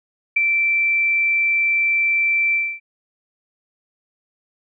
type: tone with ADSR envelope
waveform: sine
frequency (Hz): 2339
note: D7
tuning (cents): -8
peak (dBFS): -11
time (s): 0.36-2.8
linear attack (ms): 9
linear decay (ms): 13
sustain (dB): -4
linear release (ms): 260
effects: none